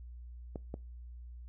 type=clicks; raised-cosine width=2 ms; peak=-26 dBFS; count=2; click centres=0.558 / 0.741 s; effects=noise-tail reverb RT60 0.3 s tail -24 dB re dry + added 60 Hz sine -45 dBFS peak until 1.48 s